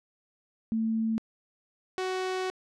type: tone pair in turn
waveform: sine / sawtooth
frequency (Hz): 223.2 / 372.7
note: A3 / F#4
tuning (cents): +25 / +13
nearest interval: major sixth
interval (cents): 888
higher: second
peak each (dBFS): -25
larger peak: neither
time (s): 0.72-1.18 / 1.98-2.5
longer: second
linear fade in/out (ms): 0
effects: low-pass 6000 Hz 12 dB/octave